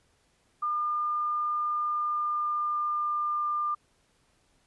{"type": "tone with pitch glide", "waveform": "sine", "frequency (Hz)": [1206, 1198.4], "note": ["D6", "D6"], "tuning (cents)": [46, 35], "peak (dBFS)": -26, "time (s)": [0.62, 3.75], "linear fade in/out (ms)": 10, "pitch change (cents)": -11, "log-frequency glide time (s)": [1.72, 3.5], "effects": ["pink hiss -68 dBFS RMS until 4.66 s", "resampled to 24000 Hz"]}